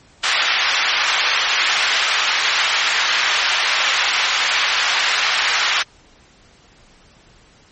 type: band-pass noise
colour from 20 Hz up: white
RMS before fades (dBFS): -18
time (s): 0.23-5.83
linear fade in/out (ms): 10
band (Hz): 1100 to 3100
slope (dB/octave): 12
effects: pink hiss -50 dBFS RMS until 7.71 s + MP3 32 kbps